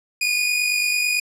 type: tone pair together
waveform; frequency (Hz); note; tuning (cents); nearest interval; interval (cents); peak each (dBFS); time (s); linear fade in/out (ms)
sawtooth; 2451 / 2500; D#7 / D#7; -27 / +8; unison; 35; -16 / -22; 0.21-1.2; 5
effects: low-pass 12000 Hz 12 dB/octave